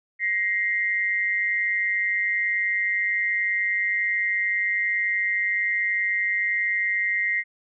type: tone pair together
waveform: sine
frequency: 1894.2 / 2093 Hz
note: A#6 / C7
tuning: +27 / 0 cents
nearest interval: major second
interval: 173 cents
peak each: -24 dBFS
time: 0.19-7.44 s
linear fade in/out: 50 ms
effects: none